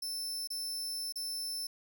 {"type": "tone with dropouts", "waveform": "sawtooth", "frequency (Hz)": 5300, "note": "E8", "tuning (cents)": 9, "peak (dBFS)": -33, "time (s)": [0.02, 1.67], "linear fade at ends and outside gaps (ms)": 5, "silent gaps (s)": [[0.474, 0.502], [1.124, 1.157]], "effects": []}